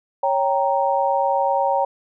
sine chord, G diminished, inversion second, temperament equal, 554.4 / 784 / 932.3 Hz, Db5 / G5 / Bb5, 0 / 0 / 0 cents, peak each -21 dBFS, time 0.23-1.85 s, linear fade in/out 5 ms, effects none

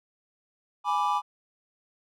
triangle chord, G# diminished, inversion none, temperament equal, 830.6 / 987.8 / 1174.7 Hz, G#5 / B5 / D6, 0 / 0 / 0 cents, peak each -26 dBFS, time 0.84-1.22 s, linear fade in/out 50 ms, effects none

